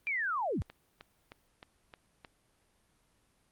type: linear sweep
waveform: sine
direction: down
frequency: 2410 to 36.25 Hz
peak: -30 dBFS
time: 0.07-0.62 s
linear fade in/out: 0 ms
type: click train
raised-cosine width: 0.3 ms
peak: -31 dBFS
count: 6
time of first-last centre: 0.7-2.248 s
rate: 3.23 Hz
effects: pink hiss -71 dBFS RMS until 3.51 s + Opus 32 kbps